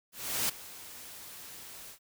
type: noise with ADSR envelope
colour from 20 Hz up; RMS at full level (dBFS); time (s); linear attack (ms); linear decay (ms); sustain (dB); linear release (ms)
white; -29; 0.12-1.99; 370; 10; -18; 92
effects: none